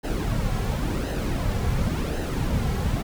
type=noise with flanger; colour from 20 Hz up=brown; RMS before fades=-25 dBFS; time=0.03-3.03 s; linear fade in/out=20 ms; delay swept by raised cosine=0.86 to 3.36 ms; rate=0.93 Hz; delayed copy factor=-0.55; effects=none